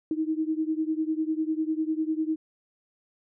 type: beating tone pair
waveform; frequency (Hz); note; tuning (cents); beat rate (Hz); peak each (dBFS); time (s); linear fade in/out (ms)
sine; 311.9 / 321.9; D#4 / E4; +4 / -41; 10; -27 / -29; 0.11-2.36; 2
effects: none